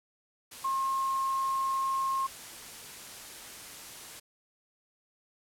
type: tone in noise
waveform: sine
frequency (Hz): 1072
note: C6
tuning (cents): +42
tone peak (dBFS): -27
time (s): 0.64-2.27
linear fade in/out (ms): 10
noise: white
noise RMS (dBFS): -45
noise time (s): 0.51-4.2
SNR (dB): +15
effects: low-pass 12000 Hz 12 dB/octave